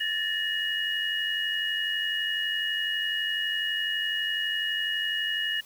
sine tone cluster, 1738 / 1830 / 2890 Hz, A6 / A#6 / F#7, -22 / -32 / -41 cents, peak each -32 / -33 / -28 dBFS, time 0-5.61 s, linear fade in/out 10 ms, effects white hiss -53 dBFS RMS until 5.65 s

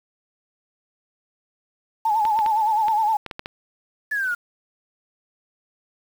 sine tone with vibrato, 866 Hz, A5, 28 cents flat, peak -17 dBFS, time 2.05-3.17 s, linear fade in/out 5 ms, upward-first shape sine, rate 9.7 Hz, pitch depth 74 cents each way
clicks, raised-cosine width 0.3 ms, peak -15 dBFS, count 8, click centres 2.252 / 2.39 / 2.462 / 2.883 / 3.263 / 3.312 / 3.394 / 3.459 s
sine exponential sweep, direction down, 1745 to 1396.9 Hz, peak -21 dBFS, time 4.11-4.35 s, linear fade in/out 10 ms
effects 7-bit

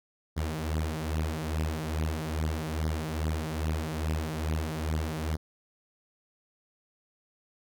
sawtooth beating tone pair, 77.2 / 79.6 Hz, D#2 / D#2, -13 / +40 cents, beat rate 2.4 Hz, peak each -28 dBFS, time 0.36-5.37 s, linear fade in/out 20 ms, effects none

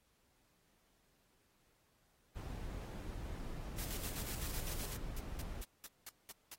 brown noise, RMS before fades -44 dBFS, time 2.35-5.63 s, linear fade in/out 20 ms
white noise with tremolo, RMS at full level -45 dBFS, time 3.78-4.94 s, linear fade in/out 5 ms, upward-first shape square, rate 7.9 Hz, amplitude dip 50%
white noise bursts, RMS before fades -49 dBFS, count 12, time 4.04-6.54 s, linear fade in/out 0 ms, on 25 ms, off 200 ms
effects pink hiss -75 dBFS RMS until 6.58 s + AAC 48 kbps

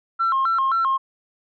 sine tone with vibrato, 1201 Hz, D6, 38 cents sharp, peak -16 dBFS, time 0.19-0.98 s, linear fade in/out 20 ms, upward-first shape square, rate 3.8 Hz, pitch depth 200 cents each way, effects tanh soft clip ceiling -14 dBFS

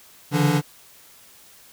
square tone cluster, 140.1 / 147.1 / 168.2 / 291.9 Hz, C#3 / D3 / E3 / D4, +19 / +3 / +35 / -10 cents, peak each -27 / -21 / -23 / -24 dBFS, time 0.31-0.62 s, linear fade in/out 50 ms, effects white hiss -50 dBFS RMS until 1.72 s

